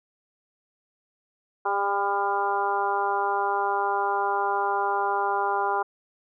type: harmonic tone with a mistuned harmonic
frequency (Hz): 200.4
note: G3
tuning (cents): +38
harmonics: 2 / 3 / 4 / 5 / 6 / 7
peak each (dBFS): -30 / -37 / -26 / -28 / -32 / -32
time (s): 1.65-5.83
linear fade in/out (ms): 10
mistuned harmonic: 3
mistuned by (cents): -20
effects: none